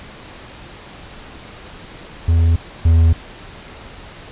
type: tone pair in turn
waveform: triangle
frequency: 83.1 / 82.15 Hz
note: E2 / E2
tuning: +15 / -5 cents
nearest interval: unison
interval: 20 cents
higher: first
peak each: -8 / -6 dBFS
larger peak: second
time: 2.28-2.56 / 2.85-3.13 s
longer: neither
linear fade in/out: 5 ms
effects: pink hiss -37 dBFS RMS until 4.31 s + resampled to 8000 Hz